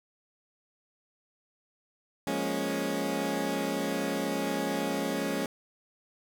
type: chord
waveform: 20% pulse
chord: Bb minor seventh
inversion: second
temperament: equal with one note detuned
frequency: 175.12 / 207.7 / 233.1 / 277.2 Hz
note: F3 / Ab3 / Bb3 / Db4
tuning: +5 / 0 / 0 / 0 cents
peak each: -32 / -29 / -33 / -27 dBFS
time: 2.27-5.46 s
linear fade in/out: 2 ms
effects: none